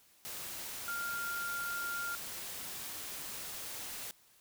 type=tone in noise; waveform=sine; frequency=1396.9 Hz; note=F6; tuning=in tune; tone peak=-36 dBFS; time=0.88-2.15 s; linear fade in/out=0 ms; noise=white; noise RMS=-43 dBFS; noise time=0.25-4.11 s; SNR=+4 dB; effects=white hiss -65 dBFS RMS until 4.4 s